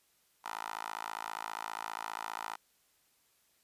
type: tone with high-pass filter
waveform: 10% pulse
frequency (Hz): 54.9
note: A1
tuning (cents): -3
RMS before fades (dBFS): -41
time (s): 0.44-2.56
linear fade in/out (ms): 10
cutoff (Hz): 1000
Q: 4.1
effects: white hiss -71 dBFS RMS until 3.63 s + resampled to 32000 Hz